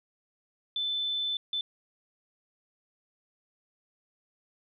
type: tone bursts at uneven times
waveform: sine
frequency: 3520 Hz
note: A7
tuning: in tune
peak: -28 dBFS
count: 2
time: 0.76-1.37 / 1.53-1.61 s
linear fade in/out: 2 ms
effects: none